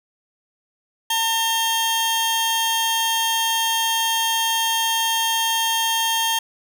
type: tone pair together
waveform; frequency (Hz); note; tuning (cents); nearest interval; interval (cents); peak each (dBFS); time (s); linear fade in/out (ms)
sawtooth; 906 / 3210; A#5 / G7; -50 / +40; octave + minor seventh; 2190; -18; 1.1-6.39; 5
effects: none